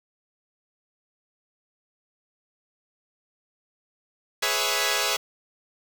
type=chord; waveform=5% pulse; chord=C# minor seventh; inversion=second; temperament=equal; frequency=415.3 / 493.9 / 554.4 / 659.3 Hz; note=G#4 / B4 / C#5 / E5; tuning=0 / 0 / 0 / 0 cents; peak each=-17 dBFS; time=4.42-5.17 s; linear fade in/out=10 ms; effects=7-bit